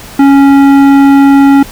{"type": "tone with tanh clipping", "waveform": "triangle", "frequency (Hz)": 277.2, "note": "C#4", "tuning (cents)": 0, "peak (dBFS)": -3, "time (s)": [0.19, 1.63], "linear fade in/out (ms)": 5, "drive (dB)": 18, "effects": ["pink hiss -29 dBFS RMS until 1.71 s"]}